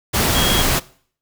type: tone in noise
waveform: sine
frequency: 3281 Hz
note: G#7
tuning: 22 cents flat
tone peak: -20 dBFS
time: 0.34-0.63 s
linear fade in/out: 20 ms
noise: pink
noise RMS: -17 dBFS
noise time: 0.13-0.8 s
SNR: -6 dB
effects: noise-tail reverb RT60 0.5 s tail -20 dB re dry